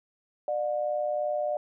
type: tone pair together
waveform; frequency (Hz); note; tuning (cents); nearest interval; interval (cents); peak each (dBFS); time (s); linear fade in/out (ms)
sine; 598 / 720.9; D5 / F#5; +31 / -45; minor third; 324; -27 / -32; 0.48-1.57; 2
effects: none